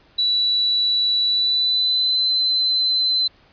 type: tone with pitch glide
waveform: sine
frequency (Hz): 3942 to 4055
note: B7 to B7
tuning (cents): -4 to +45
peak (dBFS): -16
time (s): 0.18-3.28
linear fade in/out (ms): 10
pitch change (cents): +49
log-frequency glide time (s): 1.26-2.27
effects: pink hiss -54 dBFS RMS until 3.52 s + resampled to 11025 Hz